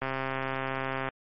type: click train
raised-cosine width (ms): 0.5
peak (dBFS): -16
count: 143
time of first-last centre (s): 0.02-1.088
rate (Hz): 133
effects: MP3 32 kbps